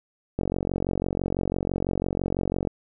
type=click train; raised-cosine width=2 ms; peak=-12 dBFS; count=106; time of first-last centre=0.39-2.673 s; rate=46 Hz; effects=none